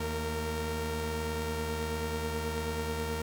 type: tone cluster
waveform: sawtooth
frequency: 78.5 / 226.2 / 461.5 Hz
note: D#2 / A3 / A#4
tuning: +16 / +48 / -17 cents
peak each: -31 / -37 / -31 dBFS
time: 0-3.22 s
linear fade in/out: 5 ms
effects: none